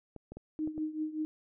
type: clicks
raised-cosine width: 2 ms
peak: -31 dBFS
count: 5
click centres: 0.163 / 0.32 / 0.37 / 0.675 / 0.779 s
type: tone with tremolo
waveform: sine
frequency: 310 Hz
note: D#4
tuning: 6 cents flat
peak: -29 dBFS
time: 0.59-1.25 s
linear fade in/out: 0 ms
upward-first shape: triangle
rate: 5.2 Hz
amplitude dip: 85%
effects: none